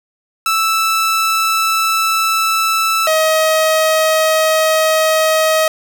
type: tone pair in turn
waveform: sawtooth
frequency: 1318.5 / 632.6 Hz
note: E6 / D#5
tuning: 0 / +29 cents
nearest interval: octave + minor second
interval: 1271 cents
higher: first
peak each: -9 / -7 dBFS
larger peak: second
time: 0.46-3.07 / 3.07-5.68 s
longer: neither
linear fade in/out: 2 ms
effects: none